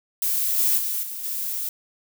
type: noise with level steps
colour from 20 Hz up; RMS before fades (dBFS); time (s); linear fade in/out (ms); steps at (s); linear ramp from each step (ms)
violet; -23 / -20 / -26 / -33 / -28; 0.22-1.69; 2; 0.57 / 0.77 / 1.02 / 1.23; 20
effects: none

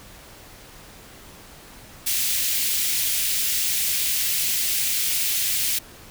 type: high-pass noise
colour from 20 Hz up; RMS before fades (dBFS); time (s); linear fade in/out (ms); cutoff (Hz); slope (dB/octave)
white; -23; 2.06-5.79; 10; 2100; 24
effects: pink hiss -45 dBFS RMS until 6.1 s

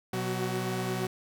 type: tone cluster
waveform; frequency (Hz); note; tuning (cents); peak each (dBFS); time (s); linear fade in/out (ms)
sawtooth; 123.2 / 184 / 376.2; B2 / F#3 / F#4; -4 / -9 / +29; -30; 0.13-1.07; 5
effects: none

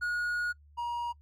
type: tone pair in turn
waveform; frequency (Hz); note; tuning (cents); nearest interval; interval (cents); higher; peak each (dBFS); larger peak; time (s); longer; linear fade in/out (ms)
triangle; 1446 / 951.8; F#6 / A#5; -40 / +36; perfect fifth; 724; first; -27 / -29; first; 0.01-0.53 / 0.77-1.13; first; 20
effects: noise-tail reverb RT60 0.1 s tail -25 dB re dry + added 73 Hz sine -55 dBFS peak until 1.21 s

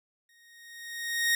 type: tone with exponential growth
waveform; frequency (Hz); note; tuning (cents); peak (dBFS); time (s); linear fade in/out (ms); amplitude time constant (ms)
sawtooth; 1864.7; A#6; 0; -18; 0.29-1.35; 2; 230
effects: none

